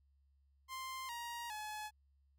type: tone with pitch steps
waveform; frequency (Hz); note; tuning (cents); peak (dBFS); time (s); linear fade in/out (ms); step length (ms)
sawtooth; 1048 / 944.5 / 851.2; C6 / A#5 / G#5; +2 / +22 / +42; -39; 0.68-1.91; 50; 410
effects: added 69 Hz sine -69 dBFS peak until 2.38 s